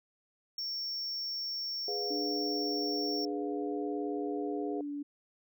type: tone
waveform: triangle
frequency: 5470 Hz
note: F8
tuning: 37 cents flat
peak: -33 dBFS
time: 0.58-3.25 s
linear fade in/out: 2 ms
type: chord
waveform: sine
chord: F diminished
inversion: first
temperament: equal with one note detuned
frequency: 415.3 / 493.9 / 707.4 Hz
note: Ab4 / Cb5 / F5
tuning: 0 / 0 / +22 cents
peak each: -36 / -42 / -42 dBFS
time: 1.88-4.81 s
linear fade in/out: 2 ms
type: tone with pitch glide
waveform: sine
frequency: 294.6 to 288.4 Hz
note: D4 to D4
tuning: +6 to -31 cents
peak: -35 dBFS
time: 2.1-5.03 s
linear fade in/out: 10 ms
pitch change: -37 cents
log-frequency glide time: 4.75-4.91 s
effects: none